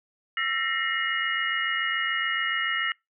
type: tone cluster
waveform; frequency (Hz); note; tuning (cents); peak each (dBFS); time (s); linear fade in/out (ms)
sine; 1337 / 1814 / 1901 / 2120 / 2890; E6 / A#6 / A#6 / C7 / F#7; +24 / -48 / +33 / +22 / -41; -31; 0.37-2.92; 2
effects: noise-tail reverb RT60 0.2 s tail -26 dB re dry